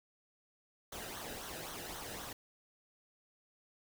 pink noise with flanger, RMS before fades -45 dBFS, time 0.92-2.33 s, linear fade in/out 5 ms, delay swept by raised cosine 0.4 to 0.93 ms, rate 3.8 Hz, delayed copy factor -0.6, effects none

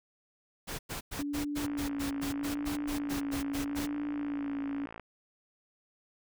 pink noise bursts, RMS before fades -38 dBFS, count 15, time 0.67-3.87 s, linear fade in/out 20 ms, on 120 ms, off 100 ms
sine tone with vibrato, 285.6 Hz, D4, 48 cents flat, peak -32 dBFS, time 1.19-4.86 s, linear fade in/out 2 ms, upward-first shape sine, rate 0.79 Hz, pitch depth 35 cents each way
click train, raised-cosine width 0.5 ms, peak -29 dBFS, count 191, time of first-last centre 1.61-4.997 s, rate 56.1 Hz
effects none

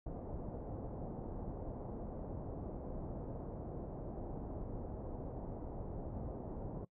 pink low-pass noise, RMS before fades -44 dBFS, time 0.06-6.85 s, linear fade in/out 5 ms, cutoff 740 Hz, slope 24 dB/octave, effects noise-tail reverb RT60 0.1 s tail -22 dB re dry

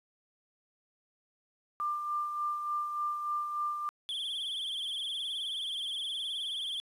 sine tone with tremolo, 1192 Hz, D6, 25 cents sharp, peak -29 dBFS, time 1.8-3.89 s, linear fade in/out 0 ms, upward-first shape sine, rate 3.4 Hz, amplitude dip 45%
triangle tone with vibrato, 3300 Hz, G#7, 12 cents flat, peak -32 dBFS, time 4.09-6.8 s, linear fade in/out 0 ms, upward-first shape triangle, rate 19 Hz, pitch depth 120 cents each way
effects resampled to 32000 Hz + 10-bit

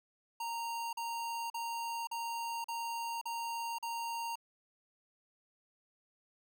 square tone bursts, 927 Hz, A#5, 10 cents flat, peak -37 dBFS, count 7, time 0.4-4.356 s, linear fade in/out 5 ms, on 530 ms, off 41 ms, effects none

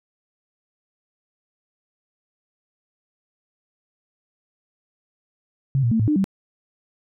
sine tone with pitch steps, 135.5 / 118.1 / 223.9 / 108.9 / 301.2 / 193.8 Hz, C#3 / A#2 / A3 / A2 / D4 / G3, -39 / +23 / +30 / -17 / +44 / -20 cents, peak -16 dBFS, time 5.75-6.242 s, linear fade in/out 0 ms, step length 82 ms, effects none

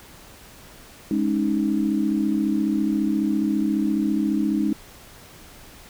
sine chord, Ab suspended fourth, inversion none, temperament just, 207.7 / 276.9 / 311.5 Hz, Ab3 / Db4 / Eb4, 0 / -2 / +2 cents, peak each -23 / -25 / -23 dBFS, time 1.11-4.73 s, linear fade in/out 2 ms, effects pink hiss -46 dBFS RMS until 5.89 s

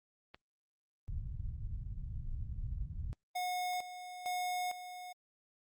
click, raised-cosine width 0.3 ms, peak -34 dBFS, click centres 0.345 s
pink low-pass noise, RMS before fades -40 dBFS, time 1.08-3.13 s, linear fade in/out 0 ms, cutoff 120 Hz, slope 24 dB/octave
square tone with tremolo, 725 Hz, F#5, 35 cents flat, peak -35 dBFS, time 3.35-5.13 s, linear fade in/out 10 ms, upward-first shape square, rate 1.1 Hz, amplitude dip 70%
effects Opus 32 kbps

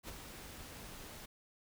pink noise with ADSR envelope, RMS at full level -45 dBFS, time 0.03-1.26 s, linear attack 56 ms, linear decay 20 ms, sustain -5 dB, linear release 10 ms, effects none

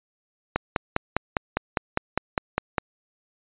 click train, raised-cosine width 0.5 ms, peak -6 dBFS, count 12, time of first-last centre 0.56-2.782 s, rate 4.95 Hz, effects resampled to 8000 Hz

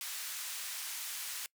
white band-pass noise, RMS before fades -41 dBFS, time 0.01-1.46 s, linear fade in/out 0 ms, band 1300 to 14000 Hz, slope 12 dB/octave, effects noise-tail reverb RT60 0.1 s tail -23 dB re dry

